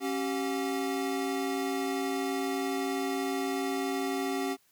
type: tone cluster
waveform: square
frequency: 273.7 / 385.8 / 718 Hz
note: C#4 / G4 / F5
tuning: -22 / -28 / +48 cents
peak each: -33 / -34 / -38 dBFS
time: 0-4.57 s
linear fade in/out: 50 ms
effects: white hiss -67 dBFS RMS until 4.71 s